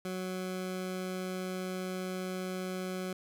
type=tone; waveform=20% pulse; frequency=185 Hz; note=F#3; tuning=in tune; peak=-30 dBFS; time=0.05-3.13 s; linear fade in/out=2 ms; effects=none